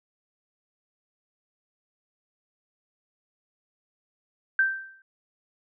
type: tone with exponential decay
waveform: sine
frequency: 1563 Hz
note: G6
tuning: 6 cents flat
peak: -16 dBFS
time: 4.59-5.02 s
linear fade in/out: 2 ms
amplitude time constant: 92 ms
effects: none